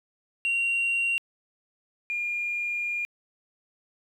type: tone pair in turn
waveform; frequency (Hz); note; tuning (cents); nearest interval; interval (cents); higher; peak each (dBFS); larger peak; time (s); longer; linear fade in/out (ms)
sine; 2755 / 2414; F7 / D7; -24 / +47; major second; 229; first; -21 / -26; first; 0.45-1.18 / 2.1-3.05; second; 0
effects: tanh soft clip ceiling -21 dBFS + 10-bit